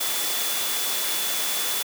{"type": "tone in noise", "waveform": "sine", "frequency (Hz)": 3455, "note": "A7", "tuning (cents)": -32, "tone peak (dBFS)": -32, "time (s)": [0, 1.83], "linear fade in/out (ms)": 10, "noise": "white", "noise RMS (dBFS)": -26, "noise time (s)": [0, 1.83], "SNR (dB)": -9, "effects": ["high-pass 300 Hz 12 dB/octave"]}